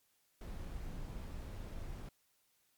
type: noise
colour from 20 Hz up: brown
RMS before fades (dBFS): -44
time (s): 0.41-2.09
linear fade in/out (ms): 2
effects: white hiss -75 dBFS RMS until 2.77 s + MP3 96 kbps